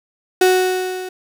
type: tone with level ramp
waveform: 35% pulse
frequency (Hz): 370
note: F#4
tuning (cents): 0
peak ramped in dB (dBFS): -7 to -25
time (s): 0.41-1.09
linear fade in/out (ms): 5
effects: none